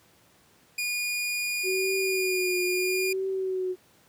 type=tone with pitch glide; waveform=sawtooth; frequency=2440 to 2423 Hz; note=D#7 to D#7; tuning=-34 to -47 cents; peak=-24 dBFS; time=0.78-3.13 s; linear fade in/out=5 ms; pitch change=-13 cents; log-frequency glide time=1.38-2.75 s
type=tone with vibrato; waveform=sine; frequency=371.9 Hz; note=F#4; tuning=9 cents sharp; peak=-26 dBFS; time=1.63-3.76 s; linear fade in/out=50 ms; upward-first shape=triangle; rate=0.76 Hz; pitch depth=58 cents each way
effects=pink hiss -60 dBFS RMS until 4.08 s + high-pass 100 Hz 12 dB/octave